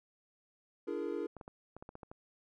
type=chord; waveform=triangle; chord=Bb dominant seventh; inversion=first; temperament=equal with one note detuned; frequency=293.7 / 340.7 / 415.3 / 466.2 Hz; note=D4 / F4 / Ab4 / Bb4; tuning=0 / -43 / 0 / 0 cents; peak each=-40 / -38 / -38 / -39 dBFS; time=0.87-1.27 s; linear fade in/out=10 ms
type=clicks; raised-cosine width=1 ms; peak=-33 dBFS; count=9; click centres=1.367 / 1.412 / 1.479 / 1.766 / 1.825 / 1.891 / 1.954 / 2.032 / 2.115 s
effects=none